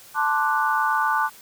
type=chord; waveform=sine; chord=D dominant seventh; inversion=second; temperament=equal; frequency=880 / 1046.5 / 1174.7 / 1480 Hz; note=A5 / C6 / D6 / F#6; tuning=0 / 0 / 0 / 0 cents; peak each=-23 / -28 / -24 / -24 dBFS; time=0.14-1.3 s; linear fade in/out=50 ms; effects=white hiss -47 dBFS RMS until 1.41 s